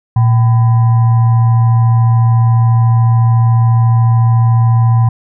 sine tone with frequency modulation, 116.54 Hz, A#2, in tune, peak -6 dBFS, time 0.16-5.09 s, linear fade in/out 5 ms, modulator 886 Hz, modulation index 0.26, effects none

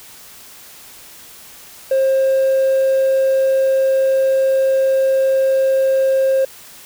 triangle tone, 533 Hz, C5, 32 cents sharp, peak -9 dBFS, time 1.91-6.45 s, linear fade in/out 5 ms, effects tanh soft clip ceiling -7 dBFS + white hiss -40 dBFS RMS until 6.85 s

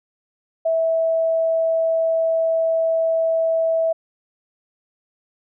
sine tone, 653 Hz, E5, 17 cents flat, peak -16 dBFS, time 0.65-3.93 s, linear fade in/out 10 ms, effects none

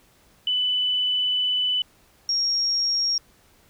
sine tone pair in turn, 2992 / 5577 Hz, F#7 / F8, +19 / -3 cents, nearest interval major seventh, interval 1078 cents, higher second, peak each -20 dBFS, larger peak neither, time 0.47-1.82 / 2.29-3.18 s, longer first, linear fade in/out 2 ms, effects pink hiss -58 dBFS RMS until 3.69 s

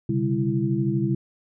sine tone cluster, 128.7 / 141.3 / 199.1 / 332.7 Hz, C3 / C#3 / G3 / E4, -28 / +34 / +27 / +16 cents, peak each -26 dBFS, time 0.09-1.15 s, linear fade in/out 5 ms, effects none

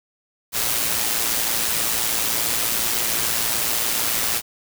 white noise with amplitude modulation, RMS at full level -20 dBFS, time 0.52-4.42 s, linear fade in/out 50 ms, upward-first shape sine, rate 114 Hz, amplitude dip 45%, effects none

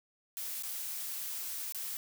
blue noise with dropouts, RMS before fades -39 dBFS, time 0.37-1.97 s, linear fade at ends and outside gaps 0 ms, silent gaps 0.624-0.634 / 1.723-1.747 s, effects none

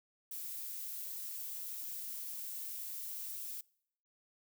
violet noise, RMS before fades -43 dBFS, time 0.31-3.61 s, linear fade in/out 5 ms, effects noise-tail reverb RT60 0.7 s tail -25 dB re dry

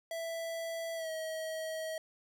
square tone with pitch glide, 661 to 637.7 Hz, E5 to D#5, +5 to +42 cents, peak -37 dBFS, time 0.11-1.98 s, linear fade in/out 2 ms, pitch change -63 cents, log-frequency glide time 0.95-1.1 s, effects none

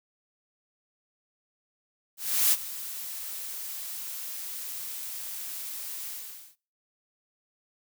blue noise with ADSR envelope, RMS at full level -21 dBFS, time 2.17-6.56 s, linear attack 350 ms, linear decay 40 ms, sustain -16 dB, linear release 490 ms, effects noise-tail reverb RT60 0.4 s tail -24 dB re dry

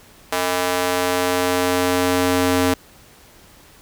square tone with high-pass filter sweep, 90 Hz, F#2, 47 cents flat, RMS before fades -19 dBFS, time 0.32-2.74 s, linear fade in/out 5 ms, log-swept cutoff 610 to 250 Hz, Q 0.94, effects pink hiss -48 dBFS RMS until 3.81 s

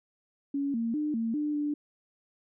sine tone with pitch steps, 280.6 / 229.8 / 300.5 / 227.3 / 297.9 / 294.2 Hz, C#4 / A#3 / D4 / A#3 / D4 / D4, +21 / -25 / +40 / -43 / +25 / +3 cents, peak -27 dBFS, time 0.54-1.74 s, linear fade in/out 5 ms, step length 200 ms, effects none

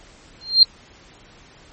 sine tone with exponential growth, 4186 Hz, C8, in tune, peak -3 dBFS, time 0.41-0.63 s, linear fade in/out 1 ms, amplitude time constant 46 ms, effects pink hiss -48 dBFS RMS until 1.72 s + MP3 32 kbps

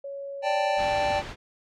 sine tone, 557 Hz, C#5, 8 cents sharp, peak -33 dBFS, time 0.04-0.78 s, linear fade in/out 5 ms
square chord, D suspended fourth, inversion none, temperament equal, 587.3 / 784 / 880 Hz, D5 / G5 / A5, 0 / 0 / 0 cents, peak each -27 / -27 / -31 dBFS, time 0.42-1.23 s, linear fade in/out 50 ms
pink noise, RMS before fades -36 dBFS, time 0.76-1.36 s, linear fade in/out 50 ms
effects low-pass 4000 Hz 12 dB/octave

